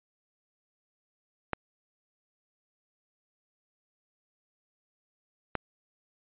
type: clicks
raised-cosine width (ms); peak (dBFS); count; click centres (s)
0.5; -13; 2; 1.533 / 5.553
effects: resampled to 8000 Hz